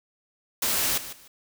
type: noise with echo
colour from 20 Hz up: white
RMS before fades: -25 dBFS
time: 0.62-0.98 s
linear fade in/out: 5 ms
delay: 150 ms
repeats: 2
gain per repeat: -13 dB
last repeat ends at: 1.28 s
effects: none